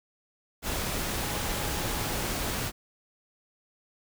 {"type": "tone in noise", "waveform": "sine", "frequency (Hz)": 831, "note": "G#5", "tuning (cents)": 1, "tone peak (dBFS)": -42, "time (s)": [1.17, 2.26], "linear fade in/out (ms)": 50, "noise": "pink", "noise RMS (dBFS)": -31, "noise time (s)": [0.62, 2.72], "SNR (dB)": -14, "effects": []}